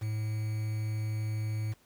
triangle tone with quantisation, 108.4 Hz, A2, 25 cents flat, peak -28 dBFS, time 0.01-1.74 s, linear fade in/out 20 ms, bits 8, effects pink hiss -65 dBFS RMS until 1.85 s

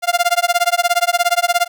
sawtooth tone with tremolo, 698.5 Hz, F5, in tune, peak -6 dBFS, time 0.02-1.68 s, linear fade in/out 50 ms, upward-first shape sine, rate 17 Hz, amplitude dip 100%, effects none

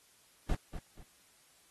brown noise with echo, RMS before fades -30 dBFS, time 0.49-0.55 s, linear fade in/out 5 ms, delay 240 ms, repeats 2, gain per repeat -10 dB, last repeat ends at 1.03 s, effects white hiss -65 dBFS RMS until 1.7 s + AAC 32 kbps

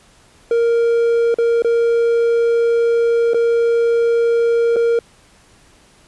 triangle tone with dropouts, 466.2 Hz, A#4, in tune, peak -10 dBFS, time 0.51-4.99 s, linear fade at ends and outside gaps 2 ms, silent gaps 1.343-1.385 / 1.622-1.646 / 3.335-3.344 / 4.761-4.765 s, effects pink hiss -50 dBFS RMS until 6.07 s + resampled to 24000 Hz

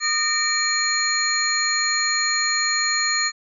sine tone cluster, 1228 / 1833 / 2320 / 4221 / 6810 Hz, D#6 / A#6 / D7 / C8 / G#8, -23 / -30 / -22 / +14 / +42 cents, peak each -28 / -24 / -29 / -23 / -25 dBFS, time 0-3.32 s, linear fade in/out 50 ms, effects none

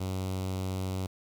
sawtooth tone with notch filter, 94 Hz, F#2, 28 cents sharp, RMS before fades -33 dBFS, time 0-1.07 s, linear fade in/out 10 ms, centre 1700 Hz, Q 1.3, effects 10-bit

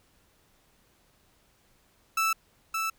30% pulse tone with echo, 1318.5 Hz, E6, in tune, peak -21 dBFS, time 2.17-2.33 s, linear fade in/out 5 ms, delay 570 ms, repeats 1, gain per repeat -4 dB, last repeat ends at 2.9 s, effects pink hiss -65 dBFS RMS until 2.98 s

